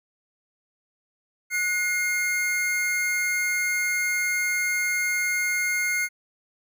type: tone pair together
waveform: square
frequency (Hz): 1467 / 2130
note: F#6 / C7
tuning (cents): -15 / +30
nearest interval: tritone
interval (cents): 645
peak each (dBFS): -31 / -24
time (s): 1.5-6.09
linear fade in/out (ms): 50
effects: none

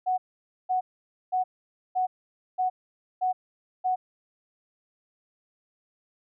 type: tone bursts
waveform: sine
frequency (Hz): 740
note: F#5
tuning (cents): 0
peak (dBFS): -22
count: 7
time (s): 0.06-3.96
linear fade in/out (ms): 20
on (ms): 120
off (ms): 510
effects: none

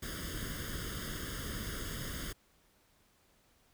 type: noise with comb filter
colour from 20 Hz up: pink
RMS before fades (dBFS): -40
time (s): 0.02-2.33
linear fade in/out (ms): 10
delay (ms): 0.6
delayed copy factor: +0.9
effects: pink hiss -69 dBFS RMS until 3.73 s

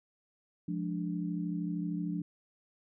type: chord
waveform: sine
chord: D diminished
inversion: first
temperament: equal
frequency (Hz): 174.61 / 207.7 / 293.7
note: F3 / Ab3 / D4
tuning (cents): 0 / 0 / 0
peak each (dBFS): -34 / -40 / -37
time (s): 0.68-2.22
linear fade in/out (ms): 5
effects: none

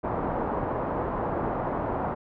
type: low-pass noise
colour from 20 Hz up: white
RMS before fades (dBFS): -29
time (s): 0.03-2.15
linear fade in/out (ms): 20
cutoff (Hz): 1000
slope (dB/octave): 24
effects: none

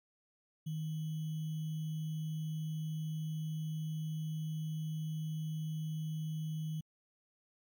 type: tone with sample-and-hold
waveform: sine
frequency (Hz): 156.7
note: D#3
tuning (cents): +13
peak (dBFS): -35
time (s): 0.66-6.81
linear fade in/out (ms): 10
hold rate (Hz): 3150
effects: MP3 96 kbps

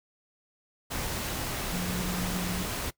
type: tone in noise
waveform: sine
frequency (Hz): 180.2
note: F#3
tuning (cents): -45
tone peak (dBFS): -31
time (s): 1.72-2.67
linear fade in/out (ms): 20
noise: pink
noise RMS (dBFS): -33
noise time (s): 0.9-2.91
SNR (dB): -1
effects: noise-tail reverb RT60 0.1 s tail -20 dB re dry

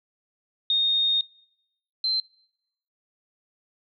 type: tone pair in turn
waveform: sine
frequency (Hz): 3695 / 4110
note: A#7 / C8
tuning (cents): -16 / -32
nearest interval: major second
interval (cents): 184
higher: second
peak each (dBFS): -19 / -22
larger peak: first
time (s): 0.7-1.21 / 2.04-2.2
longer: first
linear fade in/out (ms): 2
effects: noise-tail reverb RT60 0.8 s tail -26 dB re dry

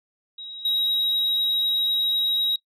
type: tone with level steps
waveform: sine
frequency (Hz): 3822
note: A#7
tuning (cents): +43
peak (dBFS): -34 / -17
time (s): 0.38-2.56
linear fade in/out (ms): 5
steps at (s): 0.65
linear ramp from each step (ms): 2
effects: noise-tail reverb RT60 0.1 s tail -23 dB re dry + tanh soft clip ceiling -19 dBFS

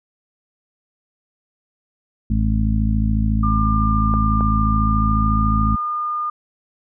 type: harmonic tone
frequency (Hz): 54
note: A1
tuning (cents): -32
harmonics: 1 / 2 / 3 / 4 / 5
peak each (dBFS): -18 / -21 / -29 / -21 / -31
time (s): 2.3-5.76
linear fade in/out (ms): 5
type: tone with pitch glide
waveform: sine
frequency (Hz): 1198 to 1214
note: D6 to D#6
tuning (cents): +34 to -43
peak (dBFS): -20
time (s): 3.43-6.3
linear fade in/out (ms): 5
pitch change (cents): +23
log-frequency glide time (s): 4.7-5.69
type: clicks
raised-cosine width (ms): 1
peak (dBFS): -14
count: 2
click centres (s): 4.139 / 4.408
effects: none

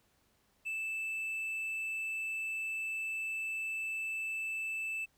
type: tone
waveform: triangle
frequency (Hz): 2637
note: E7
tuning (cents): 0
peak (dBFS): -33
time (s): 0.65-5.06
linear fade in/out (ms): 20
effects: pink hiss -72 dBFS RMS until 5.17 s

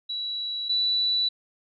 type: tone pair in turn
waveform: sine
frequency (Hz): 3919 / 3955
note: B7 / B7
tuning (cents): -14 / +2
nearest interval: unison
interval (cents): 16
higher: second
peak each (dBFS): -28 / -21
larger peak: second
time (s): 0.09-0.69 / 0.69-1.29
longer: neither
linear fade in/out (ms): 10
effects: none

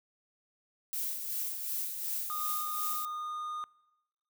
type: noise with tremolo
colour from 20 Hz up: violet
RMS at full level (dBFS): -34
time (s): 0.93-3.05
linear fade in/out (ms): 0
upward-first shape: sine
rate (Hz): 2.7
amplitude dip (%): 45
type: tone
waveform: triangle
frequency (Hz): 1225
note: D#6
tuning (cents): -27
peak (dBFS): -33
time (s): 2.3-3.64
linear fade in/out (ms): 0
effects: noise-tail reverb RT60 1.0 s tail -23 dB re dry

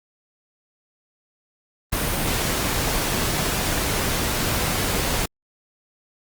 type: noise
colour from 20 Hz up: pink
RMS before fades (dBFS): -23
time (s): 1.92-5.26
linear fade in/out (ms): 10
effects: Opus 32 kbps

